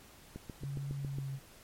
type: click train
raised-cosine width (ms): 3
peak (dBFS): -29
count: 7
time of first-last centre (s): 0.36-1.185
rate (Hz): 7.27
type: tone with pitch glide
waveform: sine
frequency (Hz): 139.3 to 135.96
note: C#3 to C#3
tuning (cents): +9 to -33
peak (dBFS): -36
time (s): 0.6-1.4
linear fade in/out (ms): 50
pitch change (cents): -42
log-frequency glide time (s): 1-1.27
effects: pink hiss -57 dBFS RMS until 1.63 s + MP3 64 kbps